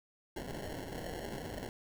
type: noise with sample-and-hold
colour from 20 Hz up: white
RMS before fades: -42 dBFS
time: 0.36-1.69 s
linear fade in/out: 2 ms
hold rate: 1225 Hz
effects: none